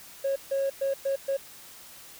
triangle tone bursts at uneven times, 547 Hz, C#5, 23 cents flat, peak -21 dBFS, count 5, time 0.24-0.36 / 0.51-0.7 / 0.81-0.94 / 1.05-1.16 / 1.28-1.37 s, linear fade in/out 10 ms, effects tanh soft clip ceiling -20 dBFS + white hiss -48 dBFS RMS until 2.19 s

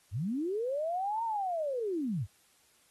sine linear two-way sweep, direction up then down, 80 to 932.3 to 80 Hz, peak -30 dBFS, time 0.11-2.27 s, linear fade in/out 50 ms, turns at 1.24 s, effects white hiss -66 dBFS RMS until 2.9 s + AAC 32 kbps

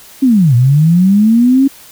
sine linear two-way sweep, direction down then up, 277.2 to 116.54 to 277.2 Hz, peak -5 dBFS, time 0.22-1.68 s, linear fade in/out 10 ms, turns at 0.55 s, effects white hiss -38 dBFS RMS until 1.91 s

